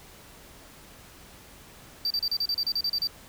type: tone bursts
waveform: triangle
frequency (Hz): 4658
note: D8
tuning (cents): -15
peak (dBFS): -23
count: 12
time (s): 2.05-3.072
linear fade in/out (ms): 2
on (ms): 54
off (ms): 34
effects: pink hiss -50 dBFS RMS until 3.28 s